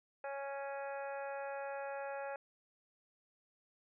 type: harmonic tone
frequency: 277.2 Hz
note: C#4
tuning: in tune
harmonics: 2 / 3 / 4 / 5 / 6 / 7 / 8 / 9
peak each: -42 / -45 / -57 / -51 / -51 / -58 / -65 / -56 dBFS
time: 0.24-2.36 s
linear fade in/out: 2 ms
effects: none